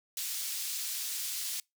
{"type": "high-pass noise", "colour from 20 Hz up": "pink", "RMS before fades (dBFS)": -36, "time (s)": [0.17, 1.6], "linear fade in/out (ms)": 2, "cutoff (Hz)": 4400, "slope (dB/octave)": 12, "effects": ["noise-tail reverb RT60 0.2 s tail -26 dB re dry"]}